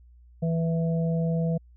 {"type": "harmonic tone", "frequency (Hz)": 164.81, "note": "E3", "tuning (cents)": 0, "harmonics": [1, 3, 4], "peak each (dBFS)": [-23, -33, -35], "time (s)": [0.42, 1.58], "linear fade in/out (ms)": 10, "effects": ["added 60 Hz sine -50 dBFS peak until 1.76 s"]}